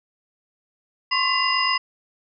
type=tone cluster; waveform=sine; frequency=1045 / 1093 / 2016 / 2798 / 5010 Hz; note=C6 / C#6 / B6 / F7 / D#8; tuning=-2 / -25 / +35 / +3 / +11 cents; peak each=-25 dBFS; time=1.11-1.78 s; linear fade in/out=10 ms; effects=none